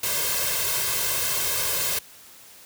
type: noise with comb filter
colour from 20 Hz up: white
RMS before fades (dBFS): -25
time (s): 0.03-1.99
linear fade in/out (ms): 5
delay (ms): 1.9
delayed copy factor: +0.8
effects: white hiss -48 dBFS RMS until 2.65 s + high-pass 60 Hz 12 dB/octave